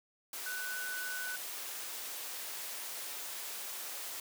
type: tone in noise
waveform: sine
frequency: 1494 Hz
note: F#6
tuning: 16 cents sharp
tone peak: -38 dBFS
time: 0.46-1.36 s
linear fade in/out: 2 ms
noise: white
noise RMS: -42 dBFS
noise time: 0.33-4.2 s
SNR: +1 dB
effects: high-pass 400 Hz 12 dB/octave